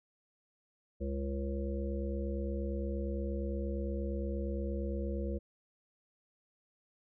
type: harmonic tone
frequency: 68.6 Hz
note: C#2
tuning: 17 cents flat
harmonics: 1 / 3 / 5 / 7 / 8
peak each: -35 / -40 / -42 / -43 / -44 dBFS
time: 1-5.39 s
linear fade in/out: 20 ms
effects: none